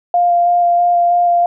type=tone with vibrato; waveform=sine; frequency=699 Hz; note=F5; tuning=1 cent sharp; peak=-9 dBFS; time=0.14-1.46 s; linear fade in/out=2 ms; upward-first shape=square; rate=3.1 Hz; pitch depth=9 cents each way; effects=none